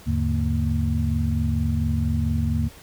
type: tone cluster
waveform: sine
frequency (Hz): 78.2 / 102.6 / 145.2 / 229.6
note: D#2 / G#2 / D3 / A#3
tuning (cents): +9 / -21 / -19 / -26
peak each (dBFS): -23 / -27 / -27 / -26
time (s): 0.06-2.69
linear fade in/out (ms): 20
effects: pink hiss -47 dBFS RMS until 2.82 s